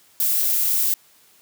violet noise, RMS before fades -20 dBFS, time 0.2-0.94 s, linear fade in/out 2 ms, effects white hiss -55 dBFS RMS until 1.41 s + high-pass 100 Hz 12 dB/octave

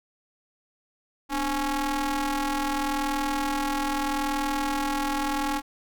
sawtooth ring-modulated tone, 272.3 Hz, C#4, 31 cents flat, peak -18 dBFS, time 1.29-5.62 s, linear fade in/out 50 ms, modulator 565 Hz, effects none

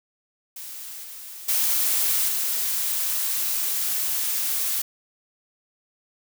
blue noise with level steps, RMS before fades -37 / -39 / -22 / -25 dBFS, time 0.56-4.82 s, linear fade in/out 5 ms, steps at 1.03 / 1.48 / 2.28 s, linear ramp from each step 10 ms, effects none

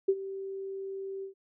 sine tone with ADSR envelope, 388.2 Hz, G4, 17 cents flat, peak -19 dBFS, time 0.08-1.34 s, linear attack 10 ms, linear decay 53 ms, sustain -16 dB, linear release 110 ms, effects none

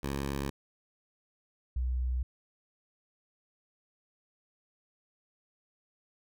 10% pulse / sine tone pair in turn, 69.3 / 62.53 Hz, C#2 / B1, 0 / +22 cents, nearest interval major second, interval 178 cents, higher first, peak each -24 / -28 dBFS, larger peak first, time 0.03-0.5 / 1.76-2.23 s, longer neither, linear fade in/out 5 ms, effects none

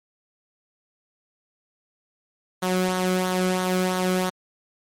sawtooth tone with flanger, 184 Hz, F#3, 9 cents flat, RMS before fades -23 dBFS, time 2.62-4.3 s, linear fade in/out 10 ms, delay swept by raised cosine 0.39 to 1.13 ms, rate 3 Hz, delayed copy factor -0.55, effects MP3 64 kbps

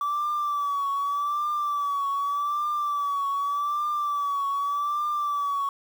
sine tone with vibrato, 1154 Hz, D6, 31 cents flat, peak -22 dBFS, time 0.01-5.69 s, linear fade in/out 2 ms, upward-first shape triangle, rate 0.84 Hz, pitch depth 65 cents each way, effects tanh soft clip ceiling -22 dBFS + 8-bit

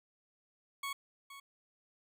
20% pulse tone with echo, 1108.7 Hz, C#6, in tune, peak -32 dBFS, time 0.83-0.93 s, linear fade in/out 5 ms, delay 470 ms, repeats 1, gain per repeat -12 dB, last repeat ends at 1.4 s, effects none

